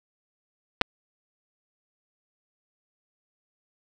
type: clicks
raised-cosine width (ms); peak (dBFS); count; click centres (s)
0.3; -4; 2; 0.813 / 0.817
effects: none